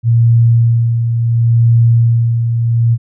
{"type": "tone with tremolo", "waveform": "sine", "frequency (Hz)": 116.54, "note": "A#2", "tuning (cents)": 0, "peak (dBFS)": -5, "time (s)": [0.03, 2.98], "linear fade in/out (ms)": 50, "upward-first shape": "sine", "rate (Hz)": 0.71, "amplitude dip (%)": 50, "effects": []}